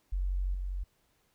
sine tone with level steps, 46.25 Hz, F#1, in tune, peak -28 / -32 dBFS, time 0.12-0.84 s, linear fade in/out 10 ms, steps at 0.54 s, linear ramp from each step 5 ms, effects pink hiss -72 dBFS RMS until 1.34 s

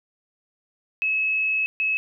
sine tone bursts at uneven times, 2581 Hz, E7, 37 cents flat, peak -20 dBFS, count 2, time 1.02-1.66 / 1.8-1.97 s, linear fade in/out 0 ms, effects none

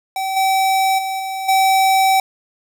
square tone with level steps, 768 Hz, G5, 36 cents flat, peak -20 / -14 / -21 / -23 / -12 dBFS, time 0.16-2.2 s, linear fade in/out 2 ms, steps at 0.36 / 0.98 / 1.19 / 1.48 s, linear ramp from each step 10 ms, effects none

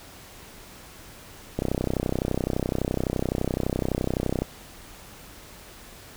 click train, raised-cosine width 2 ms, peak -11 dBFS, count 91, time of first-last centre 1.59-4.42 s, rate 31.8 Hz, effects pink hiss -46 dBFS RMS until 6.16 s

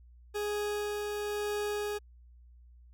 40% pulse tone with tremolo, 415.3 Hz, G#4, in tune, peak -30 dBFS, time 0.34-1.99 s, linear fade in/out 20 ms, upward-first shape sine, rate 1 Hz, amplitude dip 25%, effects added 60 Hz sine -53 dBFS peak until 2.93 s

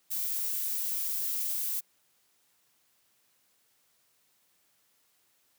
violet noise, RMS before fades -32 dBFS, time 0.1-1.81 s, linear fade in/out 20 ms, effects white hiss -70 dBFS RMS until 5.58 s + high-pass 80 Hz 12 dB/octave

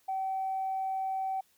sine tone, 766 Hz, G5, 40 cents flat, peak -29 dBFS, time 0.08-1.41 s, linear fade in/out 10 ms, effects tanh soft clip ceiling -25 dBFS + white hiss -68 dBFS RMS until 1.57 s

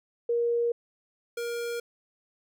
sine / square tone pair in turn, 471.8 / 471.8 Hz, A#4 / A#4, +21 / +21 cents, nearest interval unison, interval 0 cents, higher neither, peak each -23 / -31 dBFS, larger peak first, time 0.29-0.72 / 1.37-1.8 s, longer neither, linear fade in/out 5 ms, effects none

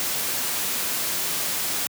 white noise, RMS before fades -26 dBFS, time 0-1.87 s, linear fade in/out 0 ms, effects high-pass 100 Hz 12 dB/octave

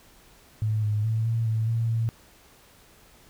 sine tone with pitch steps, 108.2 / 105.6 / 111.4 / 114.4 / 111.1 / 114.7 / 113.9 Hz, A2 / G#2 / A2 / A#2 / A2 / A#2 / A#2, -29 / +29 / +22 / -32 / +17 / -28 / -40 cents, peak -22 dBFS, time 0.62-2.09 s, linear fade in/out 0 ms, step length 210 ms, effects pink hiss -55 dBFS RMS until 3.29 s

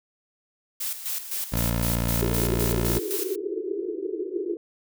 blue noise with tremolo, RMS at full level -29 dBFS, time 0.8-3.36 s, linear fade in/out 10 ms, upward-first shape square, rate 3.9 Hz, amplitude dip 65%
15% pulse tone, 58 Hz, A#1, 8 cents flat, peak -17 dBFS, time 1.52-2.99 s, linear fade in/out 10 ms
white band-pass noise, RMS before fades -30 dBFS, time 2.22-4.57 s, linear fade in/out 2 ms, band 330 to 430 Hz, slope 96 dB/octave
effects none

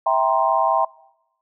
sine chord, C dominant seventh, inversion first, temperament just, 654.1 / 784.9 / 941.9 / 1046.5 Hz, E5 / G5 / Bb5 / C6, -14 / +2 / +18 / 0 cents, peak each -21 dBFS, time 0.06-0.85 s, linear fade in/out 5 ms, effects noise-tail reverb RT60 0.9 s tail -23 dB re dry

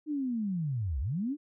sine linear two-way sweep, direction down then up, 310.6 to 59 to 310.6 Hz, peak -29 dBFS, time 0.06-1.37 s, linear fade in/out 50 ms, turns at 1 s, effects none

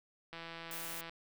click train, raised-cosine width 0.3 ms, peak -30 dBFS, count 128, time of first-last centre 0.33-1.095 s, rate 166 Hz
blue noise, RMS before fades -44 dBFS, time 0.71-1.01 s, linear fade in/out 2 ms
effects none

